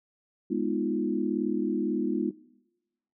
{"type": "chord", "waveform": "sine", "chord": "F half-diminished seventh", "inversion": "first", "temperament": "equal", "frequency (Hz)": [207.7, 246.9, 311.1, 349.2], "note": ["Ab3", "Cb4", "Eb4", "F4"], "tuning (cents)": [0, 0, 0, 0], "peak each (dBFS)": -31, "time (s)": [0.5, 2.31], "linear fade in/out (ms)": 10, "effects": ["noise-tail reverb RT60 1.0 s tail -21 dB re dry"]}